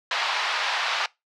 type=band-pass noise; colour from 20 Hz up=pink; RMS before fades=-26 dBFS; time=0.11-1.06 s; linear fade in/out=2 ms; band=790 to 4500 Hz; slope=24 dB/octave; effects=noise-tail reverb RT60 0.2 s tail -22 dB re dry